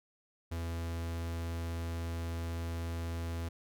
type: tone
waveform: 45% pulse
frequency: 83.7 Hz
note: E2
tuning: 27 cents sharp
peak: -35 dBFS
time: 0.51-3.49 s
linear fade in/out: 10 ms
effects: none